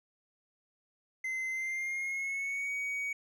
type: tone with pitch glide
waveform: triangle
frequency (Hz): 2063 to 2250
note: C7 to C#7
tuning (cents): -25 to +25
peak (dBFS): -31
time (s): 1.24-3.13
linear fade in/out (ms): 5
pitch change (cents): +150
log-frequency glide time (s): 1.5-2.71
effects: none